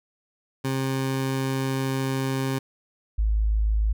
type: tone pair in turn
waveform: 20% pulse / sine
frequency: 133.5 / 53.35 Hz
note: C3 / G#1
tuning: +35 / +47 cents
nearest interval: octave + major third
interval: 1588 cents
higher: first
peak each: -19 dBFS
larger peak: neither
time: 0.64-2.59 / 3.18-3.93 s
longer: first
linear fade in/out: 10 ms
effects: none